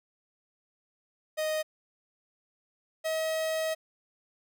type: tone pair in turn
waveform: 45% pulse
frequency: 622.3 / 637.2 Hz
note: D#5 / D#5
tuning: 0 / +41 cents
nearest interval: unison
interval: 41 cents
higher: second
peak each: -28 dBFS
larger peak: neither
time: 1.37-1.63 / 3.04-3.75 s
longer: second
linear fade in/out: 20 ms
effects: none